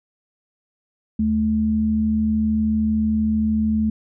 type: tone pair together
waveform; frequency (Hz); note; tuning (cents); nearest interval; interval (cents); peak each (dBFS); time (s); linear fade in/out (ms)
sine; 76.9 / 217.6; D#2 / A3; -20 / -19; octave + tritone; 1801; -26 / -17; 1.19-3.9; 5
effects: none